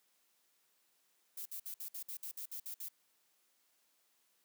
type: noise bursts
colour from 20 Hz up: violet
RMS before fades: -44 dBFS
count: 11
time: 1.37-2.886 s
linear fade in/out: 5 ms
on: 86 ms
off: 57 ms
effects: white hiss -75 dBFS RMS until 4.44 s + high-pass 200 Hz 12 dB/octave